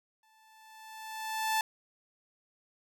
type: tone with exponential growth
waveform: sawtooth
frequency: 878 Hz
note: A5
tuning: 4 cents flat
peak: -22 dBFS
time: 0.23-1.61 s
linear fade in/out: 2 ms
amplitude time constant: 300 ms
effects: none